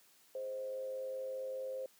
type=tone with frequency modulation; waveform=sine; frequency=523.3 Hz; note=C5; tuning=in tune; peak=-38 dBFS; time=0.35-1.86 s; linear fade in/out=2 ms; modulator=105 Hz; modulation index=0.38; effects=white hiss -66 dBFS RMS until 1.99 s + high-pass 150 Hz 12 dB/octave